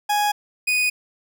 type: tone pair in turn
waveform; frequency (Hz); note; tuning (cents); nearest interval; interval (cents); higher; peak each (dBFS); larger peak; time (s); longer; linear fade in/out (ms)
40% pulse; 830.6 / 2483; G#5 / D#7; 0 / -4; octave + perfect fifth; 1896; second; -17; neither; 0.09-0.32 / 0.67-0.9; neither; 10
effects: none